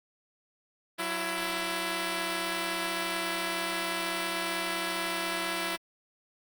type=tone pair together; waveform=5% pulse; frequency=184.9 / 334.1 Hz; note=F#3 / E4; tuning=-1 / +23 cents; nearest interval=minor seventh; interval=1024 cents; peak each=-26 / -19 dBFS; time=0.98-5.77 s; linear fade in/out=20 ms; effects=Opus 24 kbps